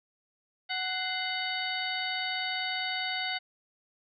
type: harmonic tone with a mistuned harmonic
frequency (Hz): 745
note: F#5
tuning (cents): +12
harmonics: 1 / 2 / 3 / 4 / 5 / 6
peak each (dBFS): -37 / -38 / -35 / -38 / -38 / -39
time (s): 0.69-3.39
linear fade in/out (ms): 20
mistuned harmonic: 3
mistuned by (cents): -120
effects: none